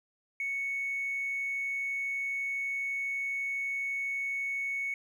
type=tone with hard clipping; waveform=sine; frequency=2217 Hz; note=C#7; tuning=in tune; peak=-31 dBFS; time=0.4-4.94 s; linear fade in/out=2 ms; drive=1 dB; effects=none